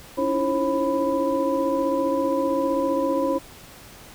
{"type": "tone cluster", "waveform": "sine", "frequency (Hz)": [281.4, 320.3, 335.6, 538, 994], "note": ["C#4", "E4", "E4", "C5", "B5"], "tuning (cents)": [26, -50, 31, 48, 11], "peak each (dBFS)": [-26, -30, -29, -23, -28], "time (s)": [0.17, 3.39], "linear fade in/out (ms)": 20, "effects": ["pink hiss -45 dBFS RMS until 4.14 s"]}